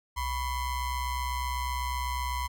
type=ring-modulated tone; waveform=square; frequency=524 Hz; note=C5; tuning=2 cents sharp; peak=-27 dBFS; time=0.16-2.48 s; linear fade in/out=20 ms; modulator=460 Hz; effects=none